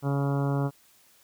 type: harmonic tone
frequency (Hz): 140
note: C#3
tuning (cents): +18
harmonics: 1 / 2 / 3 / 4 / 5 / 6 / 7 / 8 / 9 / 10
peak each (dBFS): -25 / -31 / -35 / -37 / -39 / -41 / -42 / -43 / -44 / -45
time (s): 0.02-0.71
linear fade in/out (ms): 50
effects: white hiss -60 dBFS RMS until 1.23 s